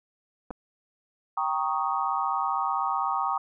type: clicks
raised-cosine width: 1 ms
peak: -23 dBFS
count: 2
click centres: 0.506 / 0.51 s
type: chord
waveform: sine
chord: Eb dominant seventh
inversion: first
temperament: equal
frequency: 784 / 932.3 / 1108.7 / 1244.5 Hz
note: G5 / Bb5 / Db6 / Eb6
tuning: 0 / 0 / 0 / 0 cents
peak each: -30 dBFS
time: 1.37-3.38 s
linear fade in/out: 5 ms
effects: none